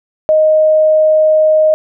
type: tone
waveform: sine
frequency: 622.3 Hz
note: D#5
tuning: in tune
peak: -6 dBFS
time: 0.29-1.74 s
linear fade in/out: 0 ms
effects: none